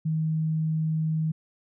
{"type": "tone", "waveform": "sine", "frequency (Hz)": 158.1, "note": "D#3", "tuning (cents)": 28, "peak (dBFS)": -23, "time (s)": [0.05, 1.32], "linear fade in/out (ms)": 10, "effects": []}